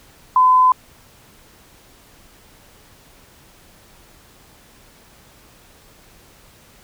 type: tone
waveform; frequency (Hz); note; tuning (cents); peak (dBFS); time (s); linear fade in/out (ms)
sine; 1016; B5; +49; -9; 0.36-0.72; 2
effects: pink hiss -49 dBFS RMS until 6.83 s